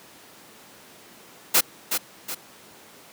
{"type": "noise with echo", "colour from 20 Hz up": "white", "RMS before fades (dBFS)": -17, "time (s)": [1.54, 1.61], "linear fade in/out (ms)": 10, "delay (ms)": 370, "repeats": 2, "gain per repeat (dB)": -7, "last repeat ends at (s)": 2.35, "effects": ["pink hiss -48 dBFS RMS until 3.12 s", "high-pass 200 Hz 12 dB/octave"]}